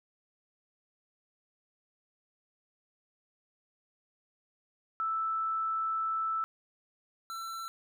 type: tone pair in turn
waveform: sine / square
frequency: 1318.5 / 1341.5 Hz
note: E6 / E6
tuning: 0 / +30 cents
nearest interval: unison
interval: 30 cents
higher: second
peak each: -29 / -38 dBFS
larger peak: first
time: 5-6.44 / 7.3-7.68 s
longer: first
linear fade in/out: 0 ms
effects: none